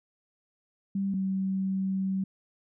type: tone pair in turn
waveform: sine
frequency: 196 / 191.41 Hz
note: G3 / G3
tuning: 0 / -41 cents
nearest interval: unison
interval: 41 cents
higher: first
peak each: -26 / -26 dBFS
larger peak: neither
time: 0.95-1.14 / 1.14-2.24 s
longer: second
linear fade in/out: 5 ms
effects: none